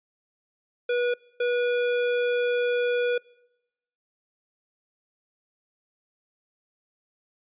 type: tone pair in turn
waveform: square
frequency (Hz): 486.3 / 486.3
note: B4 / B4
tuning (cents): -27 / -27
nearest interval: unison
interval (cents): 0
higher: neither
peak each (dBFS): -23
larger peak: neither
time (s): 0.89-1.14 / 1.4-3.18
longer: second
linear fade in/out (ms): 5
effects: noise-tail reverb RT60 0.9 s tail -24 dB re dry + resampled to 8000 Hz